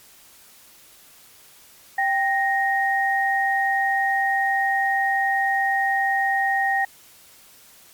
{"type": "tone pair together", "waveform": "sine", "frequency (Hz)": [784, 1864.7], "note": ["G5", "A#6"], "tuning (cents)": [0, 0], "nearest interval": "octave + minor third", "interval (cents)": 1500, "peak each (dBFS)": -21, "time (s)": [1.98, 6.85], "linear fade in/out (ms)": 5, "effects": ["white hiss -50 dBFS RMS until 7.93 s", "MP3 96 kbps"]}